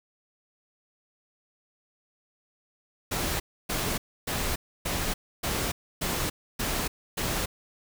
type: noise bursts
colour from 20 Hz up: pink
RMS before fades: -29 dBFS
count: 8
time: 3.11-7.46 s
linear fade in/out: 10 ms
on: 290 ms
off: 290 ms
effects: none